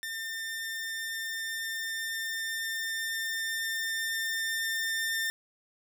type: tone with level ramp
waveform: sawtooth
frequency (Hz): 1802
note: A6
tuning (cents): +41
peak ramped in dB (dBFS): -31 to -25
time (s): 0.03-5.3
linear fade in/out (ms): 0
effects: none